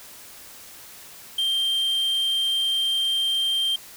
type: tone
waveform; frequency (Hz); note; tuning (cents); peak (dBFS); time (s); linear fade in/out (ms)
triangle; 3165; G7; +16; -19; 1.38-3.76; 5
effects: white hiss -44 dBFS RMS until 3.96 s